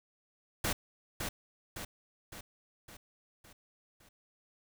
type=noise with echo; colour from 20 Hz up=pink; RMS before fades=-32 dBFS; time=0.64-0.73 s; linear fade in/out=5 ms; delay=560 ms; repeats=6; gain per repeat=-5 dB; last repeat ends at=4.09 s; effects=none